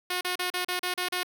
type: tone bursts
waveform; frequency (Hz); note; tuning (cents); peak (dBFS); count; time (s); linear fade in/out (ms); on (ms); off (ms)
5% pulse; 361.3; F#4; -41; -16; 8; 0.1-1.232; 5; 110; 36
effects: none